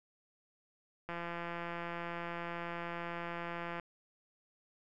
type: click train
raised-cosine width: 0.5 ms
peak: -26 dBFS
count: 464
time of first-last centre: 1.09-3.798 s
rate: 171 Hz
effects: none